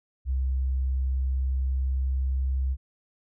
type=tone with pitch glide; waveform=sine; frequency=65.41 to 65.9 Hz; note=C2 to C2; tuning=0 to +13 cents; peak=-23 dBFS; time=0.25-2.77 s; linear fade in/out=50 ms; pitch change=+13 cents; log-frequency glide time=1.09-2.54 s; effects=none